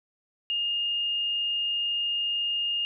sine tone, 2833 Hz, F7, 24 cents sharp, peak -25 dBFS, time 0.5-2.85 s, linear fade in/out 0 ms, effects none

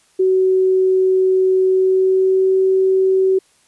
sine tone with pitch glide, 375.5 to 379.6 Hz, F#4 to F#4, +26 to +44 cents, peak -11 dBFS, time 0.19-3.39 s, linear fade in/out 10 ms, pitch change +18 cents, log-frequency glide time 1.65-2.57 s, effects white hiss -56 dBFS RMS until 3.67 s + resampled to 24000 Hz

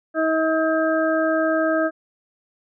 harmonic tone, 319 Hz, D#4, 43 cents sharp, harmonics 1 / 2 / 4 / 5, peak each -22 / -20 / -27 / -26 dBFS, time 0.14-1.91 s, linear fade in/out 50 ms, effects none

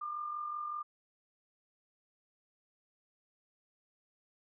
sine tone with amplitude modulation, 1200 Hz, D6, 37 cents sharp, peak -34 dBFS, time 0.01-0.83 s, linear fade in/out 10 ms, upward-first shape sine, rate 45.3 Hz, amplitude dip 50%, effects none

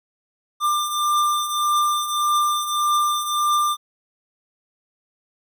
square beating tone pair, 1191 / 1192.7 Hz, D6 / D6, +24 / +26 cents, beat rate 1.7 Hz, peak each -26 / -20 dBFS, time 0.6-3.77 s, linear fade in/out 50 ms, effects none

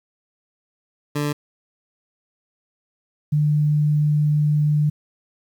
20% pulse / sine tone pair in turn, 146.83 / 149.48 Hz, D3 / D3, 0 / +31 cents, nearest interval unison, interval 31 cents, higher second, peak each -16 / -15 dBFS, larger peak second, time 1.15-1.33 / 3.32-4.9 s, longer second, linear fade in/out 10 ms, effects 9-bit

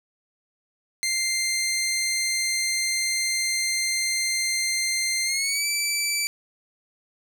15% pulse tone with pitch glide, 2093 to 2322 Hz, C7 to D7, 0 to -20 cents, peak -16 dBFS, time 1.03-6.27 s, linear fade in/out 0 ms, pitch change +180 cents, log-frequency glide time 5.24-5.66 s, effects none

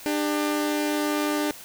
sawtooth tone pair together, 298.7 / 398.7 Hz, D4 / G4, +29 / +29 cents, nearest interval perfect fourth, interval 500 cents, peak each -20 / -26 dBFS, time 0.06-1.51 s, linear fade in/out 0 ms, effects white hiss -43 dBFS RMS until 1.64 s

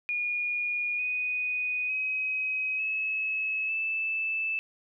sine tone with pitch steps, 2439 / 2486 / 2534 / 2583 / 2632 Hz, D#7 / D#7 / D#7 / E7 / E7, -35 / -2 / +31 / -36 / -3 cents, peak -27 dBFS, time 0.09-4.59 s, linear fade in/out 0 ms, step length 900 ms, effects none

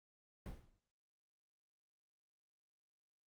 brown noise with exponential decay, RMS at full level -43 dBFS, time 0.46-0.8 s, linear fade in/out 1 ms, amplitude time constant 72 ms, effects noise-tail reverb RT60 0.7 s tail -25 dB re dry + Opus 24 kbps

